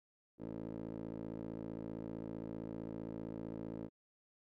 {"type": "tone with band-pass filter", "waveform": "15% pulse", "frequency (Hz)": 55.4, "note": "A1", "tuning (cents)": 13, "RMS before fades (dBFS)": -45, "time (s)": [0.38, 3.9], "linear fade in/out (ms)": 50, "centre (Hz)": 350, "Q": 4, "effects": []}